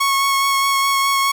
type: tone with vibrato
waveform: sawtooth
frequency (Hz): 1100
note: C#6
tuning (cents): -14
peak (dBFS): -11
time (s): 0-1.32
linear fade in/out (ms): 10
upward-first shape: sine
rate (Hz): 4.8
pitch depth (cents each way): 12
effects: none